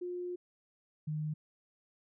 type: tone pair in turn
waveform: sine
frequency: 356.4 / 153.08 Hz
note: F4 / D#3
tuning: +35 / -28 cents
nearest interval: octave + minor third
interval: 1463 cents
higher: first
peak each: -36 / -33 dBFS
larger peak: second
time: 0.01-0.36 / 1.07-1.34 s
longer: first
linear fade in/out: 10 ms
effects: none